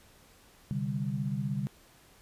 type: chord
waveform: sine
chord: C suspended second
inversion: none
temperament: equal with one note detuned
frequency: 130.81 / 146.83 / 197.7 Hz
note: C3 / D3 / G3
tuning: 0 / 0 / +15 cents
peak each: -34 dBFS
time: 0.71-1.67 s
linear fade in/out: 0 ms
effects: pink hiss -59 dBFS RMS until 2.21 s + resampled to 32000 Hz